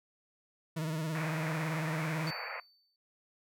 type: tone with vibrato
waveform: 40% pulse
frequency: 158.1 Hz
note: D#3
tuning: 28 cents sharp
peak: -32 dBFS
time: 0.76-2.31 s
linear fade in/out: 10 ms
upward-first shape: sine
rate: 18 Hz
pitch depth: 70 cents each way
type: band-pass noise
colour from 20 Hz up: white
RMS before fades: -41 dBFS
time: 1.15-2.6 s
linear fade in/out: 2 ms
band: 480 to 2500 Hz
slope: 96 dB/octave
type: tone with exponential decay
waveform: triangle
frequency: 4545 Hz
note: C#8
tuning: 42 cents sharp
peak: -37 dBFS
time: 2.27-2.96 s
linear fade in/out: 1 ms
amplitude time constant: 150 ms
effects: noise-tail reverb RT60 0.2 s tail -26 dB re dry